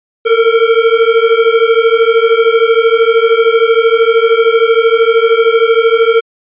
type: beating tone pair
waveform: square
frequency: 449.5 / 462.5 Hz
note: A4 / A#4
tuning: +37 / -14 cents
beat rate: 13 Hz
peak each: -10 dBFS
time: 0.25-6.21 s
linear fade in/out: 20 ms
effects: resampled to 8000 Hz